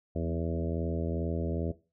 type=harmonic tone with a mistuned harmonic; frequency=82.41 Hz; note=E2; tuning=in tune; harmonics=1 / 2 / 3 / 4 / 5 / 6 / 7 / 8; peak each=-33 / -36 / -38 / -39 / -40 / -41 / -41 / -42 dBFS; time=0.15-1.72 s; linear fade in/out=10 ms; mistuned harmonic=2; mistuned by=+35 cents; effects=noise-tail reverb RT60 0.3 s tail -17 dB re dry

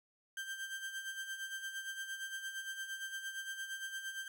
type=tone with tremolo; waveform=35% pulse; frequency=1573 Hz; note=G6; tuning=6 cents sharp; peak=-37 dBFS; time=0.37-4.28 s; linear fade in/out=2 ms; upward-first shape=sine; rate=8.7 Hz; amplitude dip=60%; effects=none

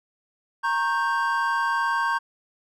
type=chord; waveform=triangle; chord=G diminished; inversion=first; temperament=equal with one note detuned; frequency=932.3 / 1092.2 / 1568 Hz; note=Bb5 / Db6 / G6; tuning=0 / -26 / 0 cents; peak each=-24 dBFS; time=0.63-2.19 s; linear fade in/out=20 ms; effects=none

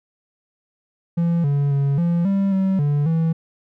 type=tone with pitch steps; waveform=triangle; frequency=169.7 / 142.2 / 139.8 / 171.1 / 196.4 / 191.4 / 145.2 / 163.2 Hz; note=F3 / C#3 / C#3 / F3 / G3 / G3 / D3 / E3; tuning=-49 / +45 / +15 / -35 / +4 / -41 / -19 / -17 cents; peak=-14 dBFS; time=1.17-3.33 s; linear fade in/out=10 ms; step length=270 ms; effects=none

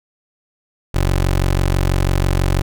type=tone; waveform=20% pulse; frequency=46.09 Hz; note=F#1; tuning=6 cents flat; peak=-9 dBFS; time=0.94-2.62 s; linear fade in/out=10 ms; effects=none

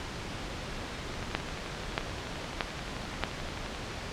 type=two click trains; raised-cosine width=0.3 ms; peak=-23 / -10 dBFS; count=31 / 4; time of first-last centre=1.14-3.749 / 1.35-3.237 s; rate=11.5 / 1.59 Hz; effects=pink hiss -38 dBFS RMS until 4.12 s + low-pass 5000 Hz 12 dB/octave

